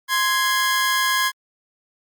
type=tone pair together; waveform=sawtooth; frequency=1045.3 / 1661.2 Hz; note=C6 / G#6; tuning=-2 / 0 cents; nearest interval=minor sixth; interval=802 cents; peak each=-17 dBFS; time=0.08-1.32 s; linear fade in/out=50 ms; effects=Opus 48 kbps